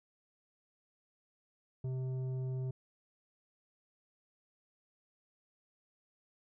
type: tone with tanh clipping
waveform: triangle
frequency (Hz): 129.6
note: C3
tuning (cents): -16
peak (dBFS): -36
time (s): 1.84-2.71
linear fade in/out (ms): 5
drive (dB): 13
effects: none